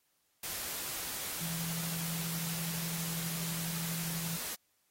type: tone in noise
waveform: sine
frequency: 166.2 Hz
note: E3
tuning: 15 cents sharp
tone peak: -38 dBFS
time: 1.41-4.37 s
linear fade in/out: 5 ms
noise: white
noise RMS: -39 dBFS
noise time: 0.43-4.55 s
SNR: -2 dB
effects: white hiss -75 dBFS RMS until 4.9 s + AAC 48 kbps